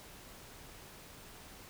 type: silence
effects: pink hiss -53 dBFS RMS until 1.69 s